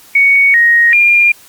sine tone with pitch steps, 2230 / 1875 / 2405 Hz, C#7 / A#6 / D7, +10 / +10 / +41 cents, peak -5 dBFS, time 0.15-1.32 s, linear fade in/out 5 ms, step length 390 ms, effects white hiss -41 dBFS RMS until 1.48 s + Opus 48 kbps

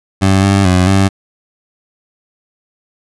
20% pulse tone with pitch steps, 96.2 / 98.5 / 91.3 / 97.1 Hz, G2 / G2 / F#2 / G2, -32 / +9 / -23 / -16 cents, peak -3 dBFS, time 0.21-1.09 s, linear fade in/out 20 ms, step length 220 ms, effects resampled to 24000 Hz

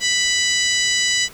harmonic tone, 989 Hz, B5, 2 cents sharp, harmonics 2 / 3 / 4 / 5 / 6 / 7 / 8, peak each -21 / -23 / -24 / -25 / -26 / -26 / -27 dBFS, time 0-1.29 s, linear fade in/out 50 ms, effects pink hiss -42 dBFS RMS until 1.33 s

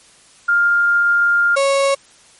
sine / 35% pulse tone pair in turn, 1403 / 551.5 Hz, F6 / C#5, +8 / -9 cents, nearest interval octave + major third, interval 1617 cents, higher first, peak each -11 dBFS, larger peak neither, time 0.48-1.56 / 1.56-1.95 s, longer first, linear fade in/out 10 ms, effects white hiss -48 dBFS RMS until 2.39 s + MP3 48 kbps

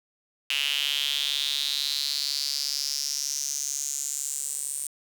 sawtooth tone with high-pass filter sweep, 142.1 Hz, C#3, 43 cents sharp, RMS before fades -29 dBFS, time 0.5-4.87 s, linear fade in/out 0 ms, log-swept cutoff 2800 to 8700 Hz, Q 5.8, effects 8-bit

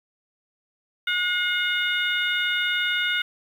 harmonic tone with a mistuned harmonic, 724 Hz, F#5, 38 cents flat, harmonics 2 / 3 / 4 / 5, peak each -25 / -27 / -28 / -29 dBFS, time 1.07-3.22 s, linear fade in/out 5 ms, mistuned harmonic 3, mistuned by -30 cents, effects 8-bit

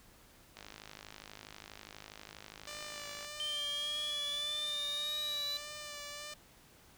click train, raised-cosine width 0.2 ms, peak -30 dBFS, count 141, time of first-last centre 0.57-3.247 s, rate 52.3 Hz
5% pulse tone with vibrato, 590 Hz, D5, 8 cents sharp, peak -32 dBFS, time 2.67-6.34 s, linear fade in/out 5 ms, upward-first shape sine, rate 1.7 Hz, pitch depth 25 cents each way
triangle exponential sweep, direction up, 3100 to 3993 Hz, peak -34 dBFS, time 3.4-5.57 s, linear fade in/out 0 ms
effects pink hiss -61 dBFS RMS until 6.97 s

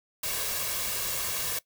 white noise with comb filter, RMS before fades -31 dBFS, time 0.23-1.59 s, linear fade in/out 5 ms, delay 1.8 ms, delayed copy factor +0.55, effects noise-tail reverb RT60 0.1 s tail -19 dB re dry

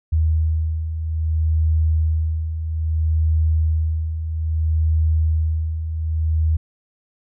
sine beating tone pair, 78.8 / 79.41 Hz, D#2 / D#2, +23 / +36 cents, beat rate 0.61 Hz, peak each -24 / -17 dBFS, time 0.12-6.57 s, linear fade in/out 10 ms, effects none

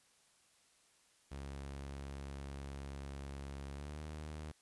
sawtooth tone with pitch glide, 69.3 to 76.45 Hz, C#2 to D#2, 0 to -30 cents, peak -40 dBFS, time 1.31-4.52 s, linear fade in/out 10 ms, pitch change +170 cents, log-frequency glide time 3.72-4.01 s, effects white hiss -70 dBFS RMS until 4.61 s + resampled to 24000 Hz

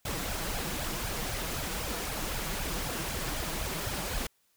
pink noise with flanger, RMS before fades -34 dBFS, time 0.05-4.27 s, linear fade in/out 5 ms, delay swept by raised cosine 1.2 to 6.3 ms, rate 3.9 Hz, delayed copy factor +0.8, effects white hiss -71 dBFS RMS until 4.56 s

